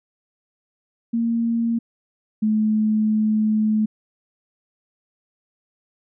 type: tone pair in turn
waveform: sine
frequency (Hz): 231.3 / 215.5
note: A#3 / A3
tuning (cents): -13 / -36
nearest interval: minor second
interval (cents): 123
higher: first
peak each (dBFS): -18 / -16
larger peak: second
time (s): 1.13-1.79 / 2.42-3.86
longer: second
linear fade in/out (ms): 10
effects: none